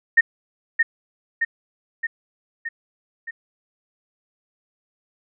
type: tone with echo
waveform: sine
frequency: 1839 Hz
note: A#6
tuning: 24 cents flat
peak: -9 dBFS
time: 0.17-0.21 s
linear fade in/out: 10 ms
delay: 620 ms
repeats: 5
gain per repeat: -4 dB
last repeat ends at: 3.31 s
effects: none